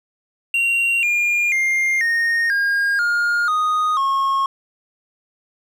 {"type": "tone with pitch steps", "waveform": "triangle", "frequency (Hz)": [2756, 2413, 2113, 1850.1, 1619.9, 1418.4, 1241.9, 1087.4], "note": ["F7", "D7", "C7", "A#6", "G#6", "F6", "D#6", "C#6"], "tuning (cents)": [-24, 46, 16, -14, -44, 26, -4, -34], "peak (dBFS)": -14, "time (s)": [0.54, 4.46], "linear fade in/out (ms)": 2, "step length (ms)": 490, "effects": []}